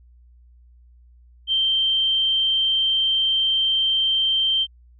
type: tone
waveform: sine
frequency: 3136 Hz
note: G7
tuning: in tune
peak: -17 dBFS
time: 1.47-4.67 s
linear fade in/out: 50 ms
effects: added 60 Hz sine -48 dBFS peak until 4.99 s